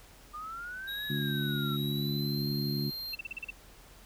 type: linear two-way sweep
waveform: sine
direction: up then down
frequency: 1195 to 1716 to 1328 Hz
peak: -38 dBFS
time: 0.33-1.77 s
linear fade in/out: 20 ms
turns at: 1.06 s
type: tone with pitch glide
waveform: square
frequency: 3817 to 4187 Hz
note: A#7 to C8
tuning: +40 to 0 cents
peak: -37 dBFS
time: 0.87-3.16 s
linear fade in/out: 20 ms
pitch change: +160 cents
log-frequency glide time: 1.78-2.46 s
type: harmonic tone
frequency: 71.5 Hz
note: D2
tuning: 46 cents flat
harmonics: 2 / 3 / 4 / 5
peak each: -32 / -35 / -39 / -41 dBFS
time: 1.09-2.91 s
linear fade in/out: 20 ms
type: tone bursts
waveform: sine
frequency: 2676 Hz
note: E7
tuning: 25 cents sharp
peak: -34 dBFS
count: 7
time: 3.13-3.505 s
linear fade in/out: 5 ms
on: 21 ms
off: 38 ms
effects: added 43 Hz sine -56 dBFS peak until 4.05 s + pink hiss -56 dBFS RMS until 4.05 s